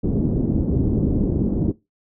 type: low-pass noise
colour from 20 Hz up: white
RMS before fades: -20 dBFS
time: 0.03-1.72 s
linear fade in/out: 10 ms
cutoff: 320 Hz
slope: 24 dB/octave
effects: noise-tail reverb RT60 0.2 s tail -19 dB re dry